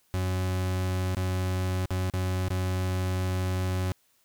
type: tone with dropouts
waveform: 40% pulse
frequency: 92.5 Hz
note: F#2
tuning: in tune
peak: -25 dBFS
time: 0.14-3.92 s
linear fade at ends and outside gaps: 0 ms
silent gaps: 1.148-1.169 / 1.857-1.906 / 2.099-2.137 / 2.484-2.504 s
effects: white hiss -67 dBFS RMS until 4.24 s